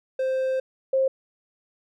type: tone pair in turn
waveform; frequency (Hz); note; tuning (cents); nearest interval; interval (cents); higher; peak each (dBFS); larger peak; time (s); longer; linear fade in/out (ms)
triangle / sine; 523.3 / 531.2; C5 / C5; 0 / +26; unison; 26; second; -20 / -18; second; 0.19-0.6 / 0.93-1.08; first; 5
effects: none